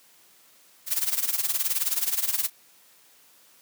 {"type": "noise with tremolo", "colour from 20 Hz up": "blue", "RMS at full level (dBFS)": -23, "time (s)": [0.86, 2.5], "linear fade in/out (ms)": 50, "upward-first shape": "sine", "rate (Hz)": 19, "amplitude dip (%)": 80, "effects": ["white hiss -57 dBFS RMS until 3.61 s", "high-pass 150 Hz 12 dB/octave"]}